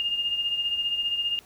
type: beating tone pair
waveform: sine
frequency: 2824 / 2839 Hz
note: F7 / F7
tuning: +19 / +28 cents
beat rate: 15 Hz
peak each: -25 / -33 dBFS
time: 0-1.39 s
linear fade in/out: 0 ms
effects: pink hiss -54 dBFS RMS until 1.45 s